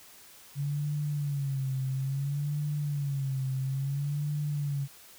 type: tone with vibrato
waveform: sine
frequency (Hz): 140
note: C#3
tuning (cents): +18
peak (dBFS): -28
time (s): 0.55-4.88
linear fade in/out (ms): 50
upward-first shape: sine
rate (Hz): 0.59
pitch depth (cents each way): 100
effects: white hiss -53 dBFS RMS until 5.18 s